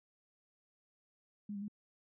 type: tone with pitch steps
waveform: sine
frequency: 206.5 / 199.7 / 207.7 Hz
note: G#3 / G3 / G#3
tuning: -10 / +32 / 0 cents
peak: -39 dBFS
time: 1.49-1.682 s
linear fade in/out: 5 ms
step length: 64 ms
effects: none